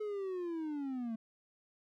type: linear sweep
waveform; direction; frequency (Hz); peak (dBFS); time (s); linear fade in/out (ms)
triangle; down; 430 to 219.2; -34; 0-1.16; 10
effects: none